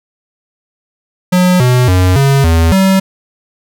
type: tone with pitch steps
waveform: square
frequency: 181.2 / 125.1 / 91.7 / 137.8 / 82.3 / 191.5 Hz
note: F#3 / B2 / F#2 / C#3 / E2 / G3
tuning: -36 / +23 / -15 / -10 / -2 / -40 cents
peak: -7 dBFS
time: 1.32-3 s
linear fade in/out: 10 ms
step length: 280 ms
effects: none